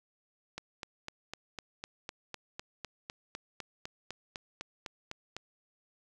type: click train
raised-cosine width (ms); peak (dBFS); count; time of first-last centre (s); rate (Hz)
0.2; -22; 20; 0.58-5.366; 3.97
effects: none

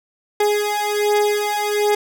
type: beating tone pair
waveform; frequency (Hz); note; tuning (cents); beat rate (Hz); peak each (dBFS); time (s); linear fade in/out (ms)
30% pulse; 415.3 / 416.6; G#4 / G#4; 0 / +5; 1.3; -17; 0.4-1.95; 5
effects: none

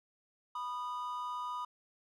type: tone pair together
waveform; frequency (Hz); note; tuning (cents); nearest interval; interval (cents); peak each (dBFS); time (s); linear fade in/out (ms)
triangle; 986.5 / 1231; B5 / D#6; -2 / -19; major third; 383; -37 / -38; 0.55-1.65; 5
effects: none

